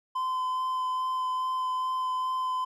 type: tone with vibrato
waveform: triangle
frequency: 1025 Hz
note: C6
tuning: 36 cents flat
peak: -25 dBFS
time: 0.15-2.65 s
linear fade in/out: 10 ms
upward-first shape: sine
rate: 2.4 Hz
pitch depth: 9 cents each way
effects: none